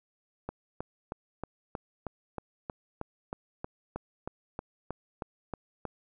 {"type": "click train", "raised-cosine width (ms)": 1, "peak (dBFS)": -21, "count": 18, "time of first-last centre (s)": [0.49, 5.853], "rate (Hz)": 3.17, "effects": []}